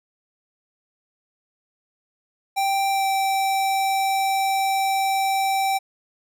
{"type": "tone with pitch glide", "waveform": "square", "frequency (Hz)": [784, 776.8], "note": ["G5", "G5"], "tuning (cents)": [0, -16], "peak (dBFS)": -20, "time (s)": [2.56, 5.79], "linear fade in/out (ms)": 20, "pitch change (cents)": -16, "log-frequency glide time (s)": [2.91, 3.06], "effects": []}